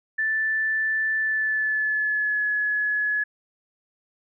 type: tone with pitch glide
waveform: sine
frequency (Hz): 1760 to 1697.1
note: A6 to G#6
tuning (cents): 0 to +37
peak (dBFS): -21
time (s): 0.18-3.24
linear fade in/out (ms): 10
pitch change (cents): -63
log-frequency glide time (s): 1.17-2.46
effects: none